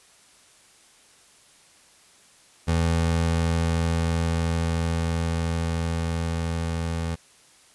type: tone with level ramp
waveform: 25% pulse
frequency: 83 Hz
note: E2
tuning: 12 cents sharp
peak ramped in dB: -16 to -22 dBFS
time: 2.67-7.16 s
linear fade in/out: 20 ms
effects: white hiss -55 dBFS RMS until 7.74 s + resampled to 24000 Hz